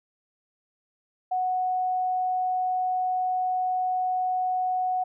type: tone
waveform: sine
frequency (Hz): 738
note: F#5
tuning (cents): -5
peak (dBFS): -23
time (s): 1.31-5.04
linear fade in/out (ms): 10
effects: none